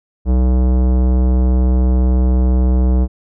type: tone with tanh clipping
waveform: sine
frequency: 63 Hz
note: B1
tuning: 35 cents sharp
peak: -12 dBFS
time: 0.25-3.08 s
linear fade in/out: 50 ms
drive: 18 dB
effects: none